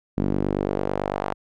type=tone with band-pass filter sweep; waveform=sawtooth; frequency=49 Hz; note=G1; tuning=in tune; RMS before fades=-25 dBFS; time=0.17-1.34 s; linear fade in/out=10 ms; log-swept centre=240 to 870 Hz; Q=1.4; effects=none